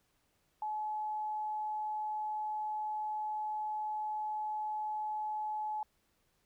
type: tone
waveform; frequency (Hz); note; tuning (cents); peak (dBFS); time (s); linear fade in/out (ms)
sine; 854; G#5; +48; -34; 0.62-5.83; 2
effects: pink hiss -75 dBFS RMS until 6.45 s